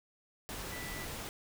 sine tone in noise, 1975.5 Hz, B6, in tune, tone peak -45 dBFS, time 0.72-1.05 s, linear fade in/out 0 ms, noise pink, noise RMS -42 dBFS, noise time 0.49-1.29 s, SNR -6 dB, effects none

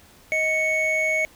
triangle tone pair together, 629 / 2216 Hz, D#5 / C#7, +19 / -1 cents, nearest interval octave + minor seventh, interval 2180 cents, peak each -24 / -19 dBFS, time 0.32-1.25 s, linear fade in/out 0 ms, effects pink hiss -52 dBFS RMS until 1.35 s

